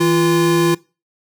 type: tone pair together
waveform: square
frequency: 162.63 / 344.6 Hz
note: E3 / F4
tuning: -23 / -23 cents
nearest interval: octave + minor second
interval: 1300 cents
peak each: -19 / -14 dBFS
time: 0-0.75 s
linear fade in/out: 10 ms
effects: noise-tail reverb RT60 0.3 s tail -22 dB re dry